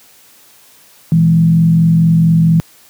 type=tone with frequency modulation; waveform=sine; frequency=164.7 Hz; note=E3; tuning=1 cent flat; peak=-6 dBFS; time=1.12-2.6 s; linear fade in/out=0 ms; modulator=44.4 Hz; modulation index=0.5; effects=white hiss -45 dBFS RMS until 2.89 s + high-pass 80 Hz 12 dB/octave